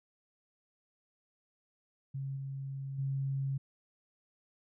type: tone with level steps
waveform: sine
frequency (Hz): 136.3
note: C#3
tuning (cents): -29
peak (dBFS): -35 / -37 / -31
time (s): 2.14-3.58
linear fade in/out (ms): 10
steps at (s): 2.36 / 2.98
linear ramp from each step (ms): 10
effects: none